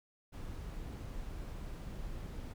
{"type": "noise", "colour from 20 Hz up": "brown", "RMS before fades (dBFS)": -43, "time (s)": [0.32, 2.54], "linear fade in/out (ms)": 20, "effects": []}